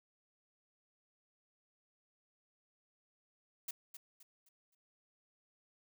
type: noise with echo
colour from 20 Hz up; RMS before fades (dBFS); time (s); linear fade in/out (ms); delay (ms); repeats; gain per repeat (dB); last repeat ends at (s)
blue; -41; 3.68-3.71; 5; 260; 4; -9; 4.75
effects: none